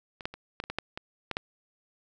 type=clicks; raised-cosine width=0.3 ms; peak=-25 / -14 / -26 / -16 / -24 / -18 / -13 / -20 / -15 / -13 dBFS; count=10; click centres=0.208 / 0.255 / 0.34 / 0.601 / 0.639 / 0.7 / 0.786 / 0.975 / 1.313 / 1.369 s; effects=none